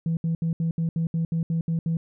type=tone bursts; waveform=sine; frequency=164.6 Hz; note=E3; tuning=2 cents flat; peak=-20 dBFS; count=11; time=0.06-1.97 s; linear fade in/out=2 ms; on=110 ms; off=70 ms; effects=tanh soft clip ceiling -19 dBFS